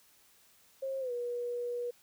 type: tone with pitch glide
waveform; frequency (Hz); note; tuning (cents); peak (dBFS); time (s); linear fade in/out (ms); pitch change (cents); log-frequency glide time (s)
sine; 536 to 483.1; C5 to B4; +42 to -38; -33; 0.82-1.91; 10; -180; 1-1.12
effects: white hiss -64 dBFS RMS until 2.02 s